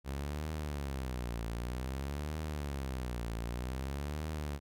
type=tone with vibrato; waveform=sawtooth; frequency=66.4 Hz; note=C2; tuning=26 cents sharp; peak=-32 dBFS; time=0.04-4.6 s; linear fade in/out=50 ms; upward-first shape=triangle; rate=0.53 Hz; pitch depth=290 cents each way; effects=none